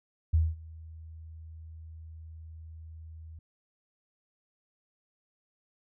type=tone with ADSR envelope; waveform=sine; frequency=80.3 Hz; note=E2; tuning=45 cents flat; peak=-19 dBFS; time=0.33-3.39 s; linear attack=12 ms; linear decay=210 ms; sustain=-24 dB; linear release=3 ms; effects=none